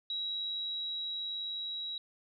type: tone with level ramp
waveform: sine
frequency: 3867 Hz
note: B7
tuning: 37 cents flat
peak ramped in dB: -33 to -36 dBFS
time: 0.1-1.98 s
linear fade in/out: 2 ms
effects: none